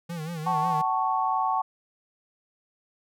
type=tone with vibrato; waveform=square; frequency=163.1 Hz; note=E3; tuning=18 cents flat; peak=-32 dBFS; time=0.09-0.82 s; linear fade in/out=10 ms; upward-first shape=sine; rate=5.5 Hz; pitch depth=110 cents each way
type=chord; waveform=sine; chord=F# minor; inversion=none; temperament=equal with one note detuned; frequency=756.8 / 880 / 1108.7 Hz; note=F#5 / A5 / C#6; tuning=+39 / 0 / 0 cents; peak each=-27 dBFS; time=0.46-1.62 s; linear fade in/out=10 ms
effects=none